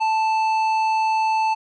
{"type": "tone with tanh clipping", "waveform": "triangle", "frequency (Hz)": 880, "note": "A5", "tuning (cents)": 0, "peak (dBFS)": -19, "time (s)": [0, 1.55], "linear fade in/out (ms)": 20, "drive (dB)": 14, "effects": []}